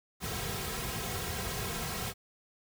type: noise with comb filter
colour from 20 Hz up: pink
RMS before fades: -36 dBFS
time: 0.2-2.14 s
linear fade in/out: 50 ms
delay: 3.4 ms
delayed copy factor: -0.75
effects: none